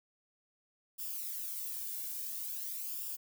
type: noise with flanger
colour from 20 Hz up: violet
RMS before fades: -40 dBFS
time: 0.98-3.17 s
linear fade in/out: 20 ms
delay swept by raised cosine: 0.48 to 1.58 ms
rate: 0.49 Hz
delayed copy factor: -0.65
effects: none